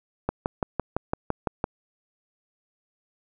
click train, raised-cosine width 1 ms, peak -10 dBFS, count 9, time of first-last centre 0.29-1.641 s, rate 5.92 Hz, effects none

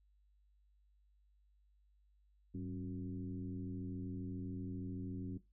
sine tone with frequency modulation, 187.9 Hz, F#3, 27 cents sharp, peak -40 dBFS, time 2.54-5.38 s, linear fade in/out 10 ms, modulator 87 Hz, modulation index 1.4, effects noise-tail reverb RT60 0.2 s tail -17 dB re dry + added 50 Hz sine -68 dBFS peak until 5.52 s

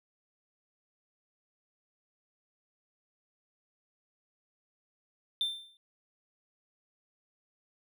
triangle tone with exponential decay, 3570 Hz, A7, 24 cents sharp, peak -23 dBFS, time 5.41-5.77 s, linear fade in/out 1 ms, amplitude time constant 78 ms, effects tanh soft clip ceiling -22 dBFS

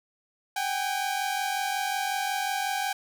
sawtooth tone pair together, 765 / 810.5 Hz, G5 / G#5, -42 / -42 cents, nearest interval minor second, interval 100 cents, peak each -26 dBFS, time 0.56-2.93 s, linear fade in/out 5 ms, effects none

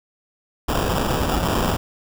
pink noise with sample-and-hold, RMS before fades -21 dBFS, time 0.68-1.77 s, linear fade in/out 10 ms, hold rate 2100 Hz, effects none

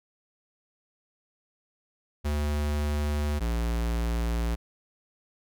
square tone pair in turn, 74 / 57.79 Hz, D2 / A#1, +14 / -14 cents, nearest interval major third, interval 428 cents, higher first, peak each -26 dBFS, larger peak neither, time 2.24-3.4 / 3.4-4.56 s, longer neither, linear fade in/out 20 ms, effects none

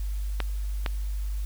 clicks, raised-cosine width 0.3 ms, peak -12 dBFS, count 2, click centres 0.403 / 0.862 s, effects added 50 Hz sine -27 dBFS peak until 1.45 s + white hiss -51 dBFS RMS until 1.45 s

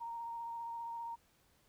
sine tone with vibrato, 930 Hz, A#5, 4 cents flat, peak -40 dBFS, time 0-1.16 s, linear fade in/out 20 ms, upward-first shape sine, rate 15 Hz, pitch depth 14 cents each way, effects pink hiss -71 dBFS RMS until 1.68 s

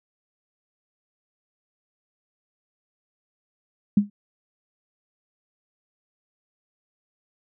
sine tone with exponential decay, 204.4 Hz, G#3, 27 cents flat, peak -10 dBFS, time 3.97-4.1 s, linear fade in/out 5 ms, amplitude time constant 27 ms, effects none

